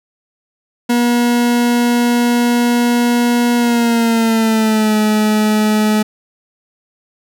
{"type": "tone with pitch glide", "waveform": "40% pulse", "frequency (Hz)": [240, 213.8], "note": ["B3", "A3"], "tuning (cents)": [-49, -49], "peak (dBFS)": -10, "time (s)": [0.89, 6.03], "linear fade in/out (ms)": 10, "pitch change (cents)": -200, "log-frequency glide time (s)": [3.56, 4.96], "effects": []}